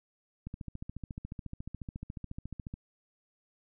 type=click train; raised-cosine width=5 ms; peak=-27 dBFS; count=33; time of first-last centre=0.47-2.74 s; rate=14.1 Hz; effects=none